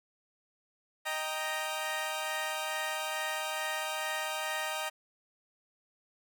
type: chord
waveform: 15% pulse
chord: Eb major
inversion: none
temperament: equal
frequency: 622.3 / 784 / 932.3 Hz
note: Eb5 / G5 / Bb5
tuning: 0 / 0 / 0 cents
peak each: -30 / -32 / -31 dBFS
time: 1.05-4.9 s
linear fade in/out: 20 ms
effects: none